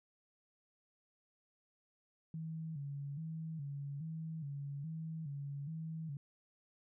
sine tone with vibrato, 150.8 Hz, D3, 46 cents sharp, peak -40 dBFS, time 2.34-6.17 s, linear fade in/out 2 ms, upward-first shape square, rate 1.2 Hz, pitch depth 110 cents each way, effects none

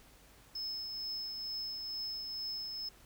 triangle tone with tremolo, 5210 Hz, E8, 21 cents flat, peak -35 dBFS, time 0.55-2.89 s, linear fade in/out 5 ms, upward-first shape triangle, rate 2.2 Hz, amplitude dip 35%, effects added 50 Hz sine -65 dBFS peak until 3.05 s + pink hiss -61 dBFS RMS until 3.05 s

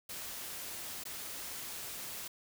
white noise with dropouts, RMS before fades -43 dBFS, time 0.09-2.28 s, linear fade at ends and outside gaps 5 ms, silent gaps 1.038-1.052 s, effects none

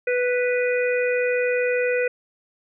harmonic tone, 493.9 Hz, B4, in tune, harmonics 1 / 3 / 4 / 5, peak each -20 / -29 / -30 / -29 dBFS, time 0.07-2.08 s, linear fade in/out 5 ms, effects none

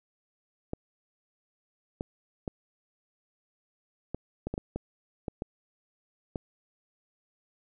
clicks, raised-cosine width 2 ms, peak -19 dBFS, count 11, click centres 0.734 / 2.009 / 2.478 / 4.146 / 4.47 / 4.54 / 4.579 / 4.76 / 5.282 / 5.421 / 6.358 s, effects none

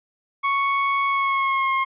30% pulse tone with pitch glide, 1108.7 to 1070.9 Hz, C#6 to C6, 0 to +40 cents, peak -16 dBFS, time 0.43-1.85 s, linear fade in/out 20 ms, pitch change -60 cents, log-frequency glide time 1.07-1.73 s, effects resampled to 8000 Hz

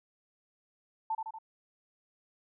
sine tone with echo, 886 Hz, A5, 12 cents sharp, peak -29 dBFS, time 1.1-1.15 s, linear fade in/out 5 ms, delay 79 ms, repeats 3, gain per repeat -4 dB, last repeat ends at 1.387 s, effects none

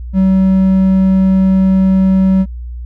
triangle tone, 190 Hz, F#3, 46 cents sharp, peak -5 dBFS, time 0.13-2.46 s, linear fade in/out 50 ms, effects added 60 Hz sine -22 dBFS peak until 2.85 s

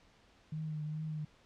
sine tone with vibrato, 154.2 Hz, D#3, 15 cents flat, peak -36 dBFS, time 0.52-1.25 s, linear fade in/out 5 ms, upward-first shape triangle, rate 2.4 Hz, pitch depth 37 cents each way, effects pink hiss -65 dBFS RMS until 1.45 s + low-pass 5000 Hz 12 dB/octave

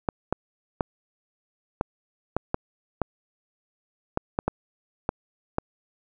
clicks, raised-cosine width 1 ms, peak -9 dBFS, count 12, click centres 0.088 / 0.326 / 0.808 / 1.811 / 2.366 / 2.544 / 3.017 / 4.174 / 4.389 / 4.48 / 5.091 / 5.584 s, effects none

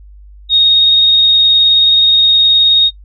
sine tone with vibrato, 3729 Hz, A#7, in tune, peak -5 dBFS, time 0.49-2.91 s, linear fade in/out 50 ms, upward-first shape triangle, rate 19 Hz, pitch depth 11 cents each way, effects noise-tail reverb RT60 0.1 s tail -25 dB re dry + added 50 Hz sine -34 dBFS peak until 3.04 s

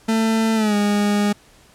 40% pulse tone with pitch glide, 223 to 205.7 Hz, A3 to G#3, +23 to -16 cents, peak -15 dBFS, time 0.08-1.33 s, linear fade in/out 10 ms, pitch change -139 cents, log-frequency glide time 0.55-0.75 s, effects pink hiss -51 dBFS RMS until 1.74 s + low-pass 11000 Hz 12 dB/octave

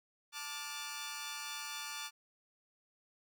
10% pulse chord, D minor, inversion second, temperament equal with one note detuned, 880 / 1174.7 / 1426.3 Hz, A5 / D6 / F6, 0 / 0 / +36 cents, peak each -38 / -36 / -38 dBFS, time 0.32-2.11 s, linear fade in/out 50 ms, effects none

